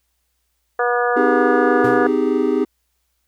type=harmonic tone; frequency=242.3 Hz; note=B3; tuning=33 cents flat; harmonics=2 / 3 / 4 / 5 / 6 / 7; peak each=-19 / -21 / -28 / -23 / -25 / -25 dBFS; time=0.79-2.07 s; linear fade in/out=5 ms
type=chord; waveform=triangle; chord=Ab major seventh; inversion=first; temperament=equal with one note detuned; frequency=256.2 / 311.1 / 392 / 415.3 Hz; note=C4 / Eb4 / G4 / Ab4; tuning=-36 / 0 / 0 / 0 cents; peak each=-19 / -19 / -18 / -19 dBFS; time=1.16-2.65 s; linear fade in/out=10 ms
type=tone with exponential decay; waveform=square; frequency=124 Hz; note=B2; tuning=7 cents sharp; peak=-25 dBFS; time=1.84-2.22 s; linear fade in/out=5 ms; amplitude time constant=81 ms
effects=added 60 Hz sine -70 dBFS peak until 3.27 s + white hiss -70 dBFS RMS until 3.27 s